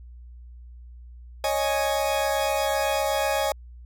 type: chord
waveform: 40% pulse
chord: C# suspended second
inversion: none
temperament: equal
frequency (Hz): 554.4 / 622.3 / 830.6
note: C#5 / D#5 / G#5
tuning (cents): 0 / 0 / 0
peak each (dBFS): -26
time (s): 1.44-3.52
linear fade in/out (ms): 2
effects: added 60 Hz sine -41 dBFS peak until 3.85 s